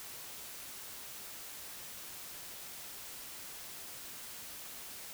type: silence
effects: white hiss -47 dBFS RMS until 5.13 s